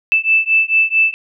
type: beating tone pair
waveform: sine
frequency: 2637 / 2641.5 Hz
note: E7 / E7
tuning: 0 / +3 cents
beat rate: 4.5 Hz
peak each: -14 dBFS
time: 0.12-1.14 s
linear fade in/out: 0 ms
effects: none